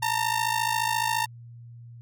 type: ring-modulated tone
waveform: sawtooth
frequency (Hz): 910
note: A#5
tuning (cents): -42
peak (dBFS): -17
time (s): 0.02-1.26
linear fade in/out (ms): 10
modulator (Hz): 27.2
effects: added 118 Hz sine -42 dBFS peak until 2.01 s